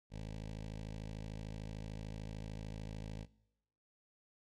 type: tone with notch filter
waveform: 15% pulse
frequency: 53.4 Hz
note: G#1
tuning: 49 cents sharp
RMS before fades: -45 dBFS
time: 0.1-3.27 s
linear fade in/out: 50 ms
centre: 1300 Hz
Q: 1.1
effects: noise-tail reverb RT60 0.9 s tail -21 dB re dry + low-pass 7000 Hz 12 dB/octave